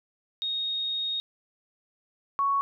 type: tone pair in turn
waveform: sine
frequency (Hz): 3729 / 1112.2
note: A#7 / C#6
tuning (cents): 0 / +5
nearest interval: octave + major sixth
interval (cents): 2095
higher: first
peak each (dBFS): -27 / -22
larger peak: second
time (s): 0.42-1.2 / 2.39-2.61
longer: first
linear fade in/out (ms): 0
effects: none